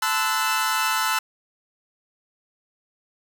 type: chord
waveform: sawtooth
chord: F# half-diminished seventh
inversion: first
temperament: equal with one note detuned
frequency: 880 / 1023.8 / 1318.5 / 1480 Hz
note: A5 / C6 / E6 / F#6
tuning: 0 / -38 / 0 / 0 cents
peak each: -23 / -24 / -21 / -24 dBFS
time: 0.02-1.19 s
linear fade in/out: 5 ms
effects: none